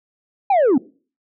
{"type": "linear sweep", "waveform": "sine", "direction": "down", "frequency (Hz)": [828, 232.8], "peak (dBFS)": -9, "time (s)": [0.5, 0.78], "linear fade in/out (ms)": 5, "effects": ["noise-tail reverb RT60 0.4 s tail -23 dB re dry", "tanh soft clip ceiling -11 dBFS"]}